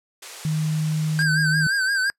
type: high-pass noise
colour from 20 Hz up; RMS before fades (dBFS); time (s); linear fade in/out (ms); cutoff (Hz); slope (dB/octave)
white; -36; 0.22-1.23; 5; 360; 48
type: tone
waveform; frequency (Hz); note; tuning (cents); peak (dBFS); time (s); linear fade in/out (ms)
sine; 155.56; D#3; 0; -20; 0.45-1.67; 2
type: tone with vibrato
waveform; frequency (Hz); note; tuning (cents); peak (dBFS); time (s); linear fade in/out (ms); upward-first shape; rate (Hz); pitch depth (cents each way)
square; 1568; G6; 0; -20; 1.19-2.1; 0; sine; 5.8; 70
effects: noise-tail reverb RT60 0.1 s tail -25 dB re dry + low-pass 9000 Hz 12 dB/octave